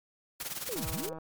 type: noise with tremolo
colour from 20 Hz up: white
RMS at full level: -35 dBFS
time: 0.4-1.09 s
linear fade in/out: 2 ms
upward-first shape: sine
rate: 19 Hz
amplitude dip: 75%
type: linear two-way sweep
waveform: sine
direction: down then up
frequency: 536 to 32.49 to 536 Hz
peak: -35 dBFS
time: 0.69-1.13 s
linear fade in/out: 0 ms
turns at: 0.89 s
type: click train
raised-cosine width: 1 ms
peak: -30 dBFS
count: 69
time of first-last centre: 0.76-1.185 s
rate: 160 Hz
effects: MP3 96 kbps